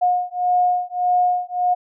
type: beating tone pair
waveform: sine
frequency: 719 / 720.7 Hz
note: F#5 / F#5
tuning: -50 / -46 cents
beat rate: 1.7 Hz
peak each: -19 dBFS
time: 0.01-1.75 s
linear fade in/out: 20 ms
effects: none